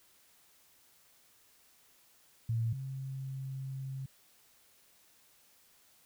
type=tone pair in turn; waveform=sine; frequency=114.4 / 133.81 Hz; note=A#2 / C3; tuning=-32 / +39 cents; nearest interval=minor third; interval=271 cents; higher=second; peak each=-29 / -37 dBFS; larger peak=first; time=2.49-2.73 / 2.73-4.06 s; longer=second; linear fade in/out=5 ms; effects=white hiss -65 dBFS RMS until 6.05 s